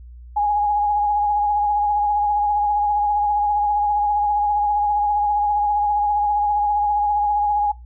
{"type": "tone with vibrato", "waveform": "sine", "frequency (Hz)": 828, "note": "G#5", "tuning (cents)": -5, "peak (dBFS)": -16, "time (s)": [0.36, 7.72], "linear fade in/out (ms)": 10, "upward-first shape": "triangle", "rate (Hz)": 15, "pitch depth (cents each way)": 32, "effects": ["noise-tail reverb RT60 0.2 s tail -18 dB re dry", "added 60 Hz sine -37 dBFS peak until 7.85 s"]}